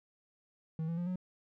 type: tone with pitch steps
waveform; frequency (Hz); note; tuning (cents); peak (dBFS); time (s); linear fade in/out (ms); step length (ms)
triangle; 160 / 167.28 / 174.88 / 182.84; D#3 / E3 / F3 / F#3; +49 / +26 / +3 / -20; -31; 0.79-1.158; 2; 92
effects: none